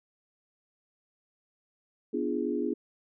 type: chord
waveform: sine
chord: B diminished seventh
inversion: none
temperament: equal with one note detuned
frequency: 246.9 / 293.7 / 344 / 415.3 Hz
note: B3 / D4 / F4 / Ab4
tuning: 0 / 0 / -26 / 0 cents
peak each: -33 dBFS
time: 2.13-2.74 s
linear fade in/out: 10 ms
effects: none